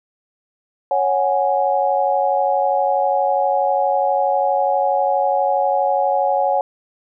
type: chord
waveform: sine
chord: C# suspended fourth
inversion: none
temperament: just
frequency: 554.4 / 739.2 / 831.5 Hz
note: C#5 / F#5 / G#5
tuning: 0 / -2 / +2 cents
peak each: -19 dBFS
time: 0.91-6.61 s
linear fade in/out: 2 ms
effects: none